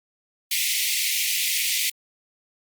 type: high-pass noise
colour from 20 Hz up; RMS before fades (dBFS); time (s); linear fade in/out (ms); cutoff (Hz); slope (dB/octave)
pink; -24; 0.51-1.9; 5; 2000; 96
effects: Opus 32 kbps